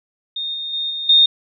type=tone with level steps; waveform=sine; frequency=3673 Hz; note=A#7; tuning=26 cents flat; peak=-22 / -24 / -20 / -23 / -8 dBFS; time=0.36-1.26 s; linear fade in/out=5 ms; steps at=0.54 / 0.73 / 0.9 / 1.09 s; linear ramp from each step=5 ms; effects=none